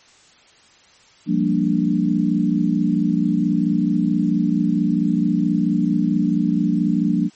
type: chord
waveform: sine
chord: G minor seventh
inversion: third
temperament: equal with one note detuned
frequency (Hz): 174.61 / 199.08 / 233.1 / 293.7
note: F3 / G3 / Bb3 / D4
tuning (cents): 0 / +27 / 0 / 0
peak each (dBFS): -21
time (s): 1.26-7.3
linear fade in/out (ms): 50
effects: white hiss -51 dBFS RMS until 7.35 s + MP3 32 kbps